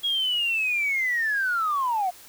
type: linear sweep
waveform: sine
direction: down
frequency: 3322 to 698.5 Hz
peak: -21 dBFS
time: 0.03-2.11 s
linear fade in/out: 20 ms
effects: tanh soft clip ceiling -17 dBFS + white hiss -48 dBFS RMS until 2.28 s